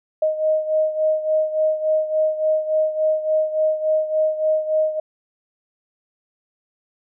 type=beating tone pair; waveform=sine; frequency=622.3 / 625.8 Hz; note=D#5 / D#5; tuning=0 / +10 cents; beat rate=3.5 Hz; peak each=-18 / -23 dBFS; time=0.22-5 s; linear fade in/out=5 ms; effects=none